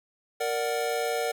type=chord; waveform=square; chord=Bb augmented; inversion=none; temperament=equal; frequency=466.2 / 587.3 / 740 Hz; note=Bb4 / D5 / F#5; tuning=0 / 0 / 0 cents; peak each=-30 / -33 / -32 dBFS; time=0.4-1.32 s; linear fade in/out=10 ms; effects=none